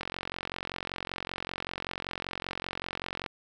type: click train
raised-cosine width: 0.3 ms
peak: -17 dBFS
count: 148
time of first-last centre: 0.01-3.262 s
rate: 45.2 Hz
effects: none